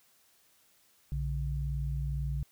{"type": "tone pair together", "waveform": "sine", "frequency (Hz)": [59.49, 141.5], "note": ["A#1", "C#3"], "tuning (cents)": [36, 36], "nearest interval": "octave + minor third", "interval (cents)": 1500, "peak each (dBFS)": [-32, -34], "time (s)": [1.12, 2.43], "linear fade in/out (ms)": 0, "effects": ["white hiss -66 dBFS RMS until 2.51 s"]}